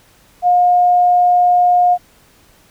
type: tone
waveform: sine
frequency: 714 Hz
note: F5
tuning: 38 cents sharp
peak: -8 dBFS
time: 0.42-1.98 s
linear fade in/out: 50 ms
effects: pink hiss -50 dBFS RMS until 2.7 s